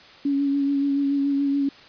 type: tone with vibrato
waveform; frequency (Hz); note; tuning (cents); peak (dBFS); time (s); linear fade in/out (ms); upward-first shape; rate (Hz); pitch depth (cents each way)
sine; 280; C#4; +18; -19; 0.25-1.69; 5; sine; 7; 22
effects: white hiss -47 dBFS RMS until 1.88 s + resampled to 11025 Hz

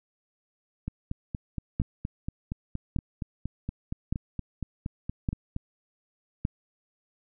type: two click trains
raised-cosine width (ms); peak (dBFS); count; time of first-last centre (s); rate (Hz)
5; -14 / -19; 5 / 21; 1.8-6.451 / 0.88-5.564; 0.86 / 4.27
effects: none

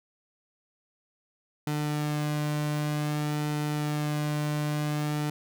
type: tone with flanger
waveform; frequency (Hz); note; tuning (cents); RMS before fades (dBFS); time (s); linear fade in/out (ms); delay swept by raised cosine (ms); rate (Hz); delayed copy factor
sawtooth; 149.4; D3; +30; -29; 1.67-5.3; 2; 1.8 to 2.37; 0.53; -0.5
effects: none

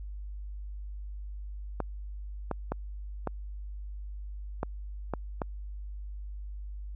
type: clicks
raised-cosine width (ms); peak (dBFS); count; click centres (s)
1; -16; 7; 1.803 / 2.513 / 2.72 / 3.273 / 4.631 / 5.137 / 5.418
effects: added 50 Hz sine -37 dBFS peak until 6.95 s

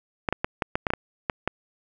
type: clicks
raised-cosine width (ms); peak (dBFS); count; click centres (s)
0.5; -8; 10; 0.288 / 0.326 / 0.445 / 0.622 / 0.755 / 0.868 / 0.904 / 0.936 / 1.298 / 1.476
effects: none

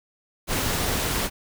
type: noise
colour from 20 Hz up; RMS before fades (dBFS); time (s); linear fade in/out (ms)
pink; -25; 0.47-1.3; 50
effects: none

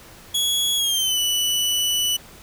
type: tone with pitch glide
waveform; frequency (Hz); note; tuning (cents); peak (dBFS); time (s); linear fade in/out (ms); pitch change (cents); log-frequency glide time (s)
sawtooth; 3350 to 2967; G#7 to F#7; +14 to +4; -16; 0.34-2.17; 10; -210; 0.76-1.19
effects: pink hiss -45 dBFS RMS until 2.42 s

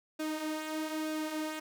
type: tone with flanger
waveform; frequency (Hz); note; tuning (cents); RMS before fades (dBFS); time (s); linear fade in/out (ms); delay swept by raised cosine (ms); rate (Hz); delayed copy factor
sawtooth; 311.1; D#4; 0; -36; 0.19-1.6; 10; 0.96 to 6.26; 1.1; -0.5
effects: none

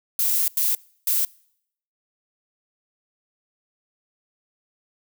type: noise bursts at uneven times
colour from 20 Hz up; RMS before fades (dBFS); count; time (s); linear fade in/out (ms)
violet; -21; 3; 0.19-0.48 / 0.57-0.75 / 1.07-1.25; 2
effects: noise-tail reverb RT60 0.7 s tail -25 dB re dry

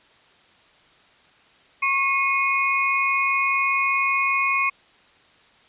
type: tone cluster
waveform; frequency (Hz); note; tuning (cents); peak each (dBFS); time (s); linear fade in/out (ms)
sine; 1096 / 2164 / 2479; C#6 / C#7 / D#7; -20 / -42 / -7; -23; 1.82-4.7; 10
effects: white hiss -55 dBFS RMS until 5.68 s + resampled to 8000 Hz

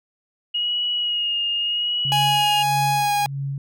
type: tone with vibrato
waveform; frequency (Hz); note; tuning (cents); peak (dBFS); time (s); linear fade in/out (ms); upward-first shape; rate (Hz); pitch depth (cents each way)
sine; 2880; F#7; -47; -20; 0.54-2.63; 10; sine; 0.81; 29
type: tone with tremolo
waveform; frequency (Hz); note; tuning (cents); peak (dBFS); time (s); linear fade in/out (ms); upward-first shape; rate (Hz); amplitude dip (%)
sine; 138.59; C#3; 0; -23; 2.05-3.58; 2; sine; 1.6; 85
type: tone with pitch glide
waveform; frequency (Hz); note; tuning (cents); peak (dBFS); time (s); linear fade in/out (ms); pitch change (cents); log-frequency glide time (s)
45% pulse; 832 to 821.5; G#5 to G#5; +3 to -19; -18; 2.12-3.26; 0; -22; 2.94-3.13
effects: none

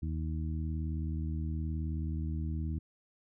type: harmonic tone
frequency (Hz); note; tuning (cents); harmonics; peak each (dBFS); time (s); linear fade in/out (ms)
79; D#2; +27; 1 / 2 / 3 / 4; -33 / -39 / -43 / -45; 0.02-2.79; 10
effects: none

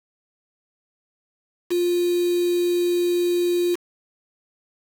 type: tone with quantisation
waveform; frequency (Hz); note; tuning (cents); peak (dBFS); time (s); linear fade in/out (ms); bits
sine; 351; F4; +9; -18; 1.7-3.76; 20; 5
effects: none

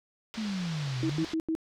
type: low-pass noise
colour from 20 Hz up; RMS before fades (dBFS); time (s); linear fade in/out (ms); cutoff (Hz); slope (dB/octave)
white; -43; 0.34-1.34; 0; 5100; 24
type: exponential two-way sweep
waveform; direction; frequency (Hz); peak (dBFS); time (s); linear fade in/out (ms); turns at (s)
sine; down then up; 226.6 to 123.47 to 169; -30; 0.37-1.24; 10; 1
type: tone bursts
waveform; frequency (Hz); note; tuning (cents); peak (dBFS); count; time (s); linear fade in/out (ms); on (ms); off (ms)
sine; 321.5; E4; -43; -26; 4; 1.03-1.551; 0; 65; 87
effects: none

